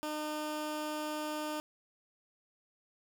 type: tone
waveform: 15% pulse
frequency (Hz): 304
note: D#4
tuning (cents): -40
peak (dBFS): -29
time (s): 0.03-1.6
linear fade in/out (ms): 0
effects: none